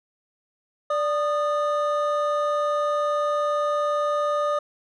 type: tone pair together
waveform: triangle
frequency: 587.6 / 1230 Hz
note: D5 / D#6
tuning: +1 / -20 cents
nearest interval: octave + minor second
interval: 1279 cents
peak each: -21 / -23 dBFS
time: 0.9-4.59 s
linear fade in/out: 5 ms
effects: resampled to 22050 Hz